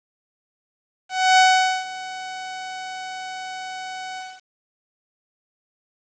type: tone with ADSR envelope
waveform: sawtooth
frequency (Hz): 748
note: F#5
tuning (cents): +19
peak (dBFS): -7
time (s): 1.09-4.42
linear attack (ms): 290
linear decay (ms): 460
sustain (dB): -19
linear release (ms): 250
effects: resampled to 16000 Hz + 8-bit